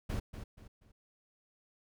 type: noise with echo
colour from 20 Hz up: brown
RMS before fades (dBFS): -35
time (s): 0.09-0.2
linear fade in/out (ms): 10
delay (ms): 240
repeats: 3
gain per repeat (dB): -9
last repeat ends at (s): 0.92
effects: none